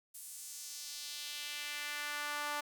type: tone with high-pass filter sweep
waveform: sawtooth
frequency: 293.7 Hz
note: D4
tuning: in tune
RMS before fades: -42 dBFS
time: 0.14-2.61 s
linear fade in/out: 10 ms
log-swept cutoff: 10000 to 970 Hz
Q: 1.5
effects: none